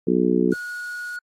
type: harmonic tone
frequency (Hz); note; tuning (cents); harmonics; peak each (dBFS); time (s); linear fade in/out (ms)
61.5; B1; -7; 3 / 4 / 5 / 6 / 7; -23 / -22 / -23 / -22 / -24; 0.07-0.54; 5
type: noise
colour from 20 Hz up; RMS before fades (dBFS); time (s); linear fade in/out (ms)
violet; -37; 0.51-1.17; 10
type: tone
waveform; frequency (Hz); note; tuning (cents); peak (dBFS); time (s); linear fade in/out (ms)
triangle; 1452; F#6; -33; -27; 0.52-1.19; 5
effects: low-pass 7000 Hz 12 dB/octave + AAC 64 kbps